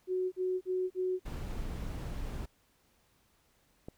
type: tone bursts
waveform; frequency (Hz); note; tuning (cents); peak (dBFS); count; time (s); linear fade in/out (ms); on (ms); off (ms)
sine; 369.2; F#4; -4; -29; 4; 0.07-1.196; 50; 250; 42
type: noise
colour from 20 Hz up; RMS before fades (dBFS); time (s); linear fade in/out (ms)
brown; -38; 1.25-2.46; 10
type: click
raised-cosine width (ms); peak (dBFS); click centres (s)
2; -29; 3.885
effects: pink hiss -70 dBFS RMS until 3.97 s